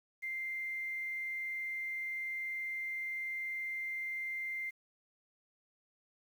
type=tone with quantisation; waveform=sine; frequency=2093 Hz; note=C7; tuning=in tune; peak=-36 dBFS; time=0.22-4.71 s; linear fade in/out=20 ms; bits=10; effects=none